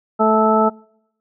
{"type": "harmonic tone", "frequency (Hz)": 218.5, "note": "A3", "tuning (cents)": -12, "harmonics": [1, 2, 3, 4, 6], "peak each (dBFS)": [-18, -18, -18, -18, -18], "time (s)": [0.19, 0.7], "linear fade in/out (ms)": 20, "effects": ["noise-tail reverb RT60 0.8 s tail -26 dB re dry"]}